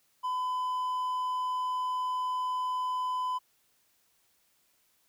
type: tone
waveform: triangle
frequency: 1008 Hz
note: B5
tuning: 35 cents sharp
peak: -27 dBFS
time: 0.23-3.39 s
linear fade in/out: 20 ms
effects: white hiss -70 dBFS RMS until 5.08 s